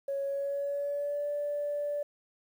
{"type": "tone with pitch glide", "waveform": "sine", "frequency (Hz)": [554.4, 582.6], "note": ["C#5", "D5"], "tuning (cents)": [0, -14], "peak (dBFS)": -29, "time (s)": [0.08, 2.03], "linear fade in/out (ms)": 5, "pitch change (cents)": 86, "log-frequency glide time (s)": [0.25, 1.27], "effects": ["tanh soft clip ceiling -25 dBFS", "10-bit"]}